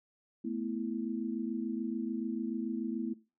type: chord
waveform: sine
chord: A suspended second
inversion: none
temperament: equal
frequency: 220 / 246.9 / 329.6 Hz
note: A3 / B3 / E4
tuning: 0 / 0 / 0 cents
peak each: -37 / -37 / -38 dBFS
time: 0.44-3.14 s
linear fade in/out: 10 ms
effects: noise-tail reverb RT60 0.3 s tail -18 dB re dry